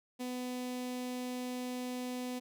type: tone with notch filter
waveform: sawtooth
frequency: 250 Hz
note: B3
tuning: 21 cents sharp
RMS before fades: -39 dBFS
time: 0.19-2.4 s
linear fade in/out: 20 ms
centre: 1400 Hz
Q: 1.3
effects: none